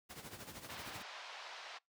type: noise with tremolo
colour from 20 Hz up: pink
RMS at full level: -47 dBFS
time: 0.09-1.03 s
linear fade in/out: 20 ms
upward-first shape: sine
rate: 13 Hz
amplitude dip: 65%
type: band-pass noise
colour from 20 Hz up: pink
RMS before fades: -50 dBFS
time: 0.68-1.79 s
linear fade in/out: 20 ms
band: 670 to 5000 Hz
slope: 24 dB/octave
effects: noise-tail reverb RT60 0.2 s tail -26 dB re dry + high-pass 100 Hz 12 dB/octave